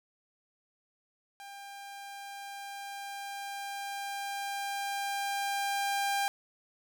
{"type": "tone with level ramp", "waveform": "sawtooth", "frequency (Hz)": 798, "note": "G5", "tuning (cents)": 31, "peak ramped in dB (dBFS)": [-41, -24], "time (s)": [1.4, 6.28], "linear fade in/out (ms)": 0, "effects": []}